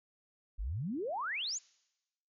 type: exponential sweep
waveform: sine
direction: up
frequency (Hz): 41.2 to 7459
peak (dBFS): -34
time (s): 0.58-1.59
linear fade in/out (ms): 20
effects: noise-tail reverb RT60 1.0 s tail -26 dB re dry